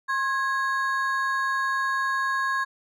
triangle ring-modulated tone, 1362 Hz, F6, 44 cents flat, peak -18 dBFS, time 0.08-2.65 s, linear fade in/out 20 ms, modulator 293 Hz, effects none

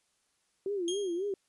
sine tone with vibrato, 372.7 Hz, F#4, 13 cents sharp, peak -30 dBFS, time 0.66-1.34 s, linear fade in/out 2 ms, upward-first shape sine, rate 3.7 Hz, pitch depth 170 cents each way
25% pulse tone with exponential decay, 3241 Hz, G#7, 43 cents flat, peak -29 dBFS, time 0.88-1.33 s, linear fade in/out 1 ms, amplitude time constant 96 ms
effects white hiss -74 dBFS RMS until 1.48 s + resampled to 24000 Hz

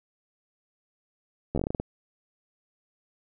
slowing click train, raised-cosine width 2 ms, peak -15 dBFS, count 10, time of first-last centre 1.55-1.8 s, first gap 12 ms, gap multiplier 1.2, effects none

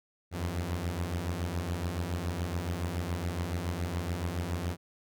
sawtooth beating tone pair, 81.8 / 88.9 Hz, E2 / F2, -13 / +31 cents, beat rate 7.1 Hz, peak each -32 / -29 dBFS, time 0.31-4.77 s, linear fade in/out 50 ms, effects none

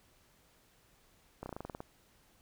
slowing click train, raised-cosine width 1 ms, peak -27 dBFS, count 10, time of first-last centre 1.43-1.805 s, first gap 30 ms, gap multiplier 1.08, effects pink hiss -67 dBFS RMS until 2.41 s

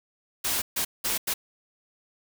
white noise bursts at uneven times, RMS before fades -27 dBFS, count 4, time 0.44-0.62 / 0.76-0.85 / 1.04-1.18 / 1.27-1.34 s, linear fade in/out 10 ms, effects none

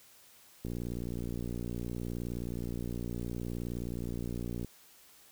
click train, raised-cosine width 3 ms, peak -25 dBFS, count 238, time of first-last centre 0.65-4.647 s, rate 59.3 Hz, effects white hiss -59 dBFS RMS until 5.31 s

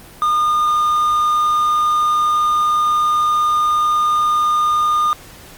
triangle tone with quantisation, 1217 Hz, D#6, 39 cents flat, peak -11 dBFS, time 0.22-5.13 s, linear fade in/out 0 ms, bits 6, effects pink hiss -40 dBFS RMS until 5.57 s + Opus 32 kbps

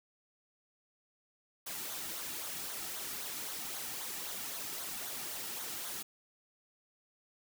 white noise with flanger, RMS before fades -41 dBFS, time 1.66-6.03 s, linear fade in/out 10 ms, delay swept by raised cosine 0.38 to 1.98 ms, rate 3.8 Hz, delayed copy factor -0.55, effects none

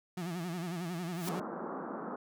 35% pulse tone with vibrato, 173.3 Hz, F3, 13 cents flat, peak -34 dBFS, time 0.17-1.4 s, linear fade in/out 5 ms, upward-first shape sine, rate 11 Hz, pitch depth 110 cents each way
white noise with exponential growth, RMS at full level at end -38 dBFS, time 1.06-1.29 s, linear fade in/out 1 ms, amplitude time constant 48 ms
pink band-pass noise, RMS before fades -40 dBFS, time 1.27-2.16 s, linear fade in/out 5 ms, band 180 to 1400 Hz, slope 48 dB/octave
effects none

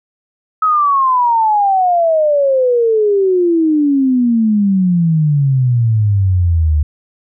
sine exponential sweep, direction down, 1288 to 73.42 Hz, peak -9 dBFS, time 0.62-6.83 s, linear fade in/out 5 ms, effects none

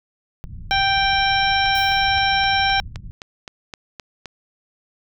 pink low-pass noise, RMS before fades -34 dBFS, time 0.44-3.11 s, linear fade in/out 0 ms, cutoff 150 Hz, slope 24 dB/octave
harmonic tone, 784 Hz, G5, in tune, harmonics 1 / 2 / 3 / 4 / 5 / 7, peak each -19 / -22 / -24 / -25 / -26 / -27 dBFS, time 0.71-2.8 s, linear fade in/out 0 ms
click train, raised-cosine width 0.2 ms, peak -16 dBFS, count 11, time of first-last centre 1.66-4.257 s, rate 3.85 Hz
blue noise with exponential decay, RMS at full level -34 dBFS, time 1.75-2.21 s, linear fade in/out 2 ms, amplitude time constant 99 ms
effects none

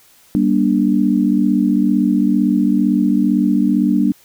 sine chord, G minor, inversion none, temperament equal with one note detuned, 196 / 238.1 / 293.7 Hz, G3 / Bb3 / D4, 0 / +37 / 0 cents, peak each -16 dBFS, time 0.35-4.12 s, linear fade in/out 0 ms, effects white hiss -50 dBFS RMS until 4.24 s

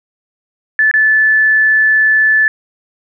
sine tone with dropouts, 1742 Hz, A6, 18 cents flat, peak -7 dBFS, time 0.79-2.48 s, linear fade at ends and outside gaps 1 ms, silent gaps 0.913-0.939 s, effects none

